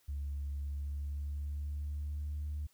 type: tone with pitch glide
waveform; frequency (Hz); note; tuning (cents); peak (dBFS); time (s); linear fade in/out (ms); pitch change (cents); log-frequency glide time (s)
sine; 71 to 74.4; C#2 to D2; +42 to +23; -34; 0.08-2.67; 10; +81; 0.57-2.48
effects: tanh soft clip ceiling -32 dBFS + white hiss -70 dBFS RMS until 2.73 s